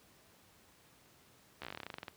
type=slowing click train; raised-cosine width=0.3 ms; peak=-26 dBFS; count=17; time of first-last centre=1.62-2.082 s; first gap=14 ms; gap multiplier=1.09; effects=pink hiss -64 dBFS RMS until 2.16 s + high-pass 80 Hz 12 dB/octave

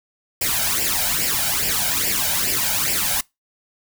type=noise with flanger; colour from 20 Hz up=white; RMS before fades=-21 dBFS; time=0.41-3.21 s; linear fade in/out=5 ms; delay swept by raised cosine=0.39 to 1.34 ms; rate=2.4 Hz; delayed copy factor=+0.75; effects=noise-tail reverb RT60 0.2 s tail -24 dB re dry

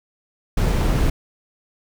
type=noise; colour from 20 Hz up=brown; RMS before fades=-18 dBFS; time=0.57-1.1 s; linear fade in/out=5 ms; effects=none

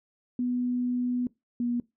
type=tone pair in turn; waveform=sine; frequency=246.9 / 240.6 Hz; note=B3 / B3; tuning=0 / -45 cents; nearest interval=unison; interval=45 cents; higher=first; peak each=-25 dBFS; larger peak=neither; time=0.39-1.27 / 1.6-1.8 s; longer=first; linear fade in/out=2 ms; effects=noise-tail reverb RT60 0.2 s tail -21 dB re dry

